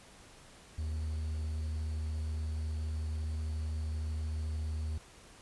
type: tone with quantisation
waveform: triangle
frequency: 77.78 Hz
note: D#2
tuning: in tune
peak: -31 dBFS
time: 0.78-4.98 s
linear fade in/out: 5 ms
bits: 10
effects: pink hiss -56 dBFS RMS until 5.41 s + resampled to 24000 Hz